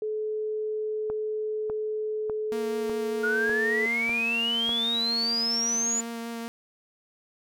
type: tone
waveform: sine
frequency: 429.9 Hz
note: A4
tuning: 40 cents flat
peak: -27 dBFS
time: 0.02-3.86 s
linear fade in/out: 2 ms
type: click train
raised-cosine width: 1 ms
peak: -23 dBFS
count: 7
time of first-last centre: 1.1-4.693 s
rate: 1.67 Hz
type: tone with vibrato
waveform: sawtooth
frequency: 231.7 Hz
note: A#3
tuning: 10 cents flat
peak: -29 dBFS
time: 2.52-6.48 s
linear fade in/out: 0 ms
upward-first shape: sine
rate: 5.1 Hz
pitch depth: 10 cents each way
type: exponential sweep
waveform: sine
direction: up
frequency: 1418 to 7040 Hz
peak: -24 dBFS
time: 3.23-6.01 s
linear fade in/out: 10 ms
effects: none